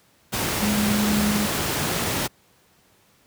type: tone in noise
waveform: sine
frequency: 208.7 Hz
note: G#3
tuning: 9 cents sharp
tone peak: -20 dBFS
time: 0.61-1.47 s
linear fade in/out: 20 ms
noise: pink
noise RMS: -24 dBFS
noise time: 0.32-2.28 s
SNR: +1 dB
effects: pink hiss -59 dBFS RMS until 3.26 s + high-pass 80 Hz 12 dB/octave